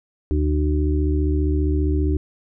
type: harmonic tone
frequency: 75 Hz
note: D2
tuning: 37 cents sharp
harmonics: 1 / 2 / 4 / 5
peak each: -18 / -31 / -24 / -27 dBFS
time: 0.31-2.17 s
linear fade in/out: 0 ms
effects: none